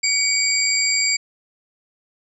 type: tone cluster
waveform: sine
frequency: 2263 / 4748 / 7380 Hz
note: C#7 / D8 / A#8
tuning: +35 / +18 / -18 cents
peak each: -21 dBFS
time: 0.03-1.17 s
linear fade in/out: 10 ms
effects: none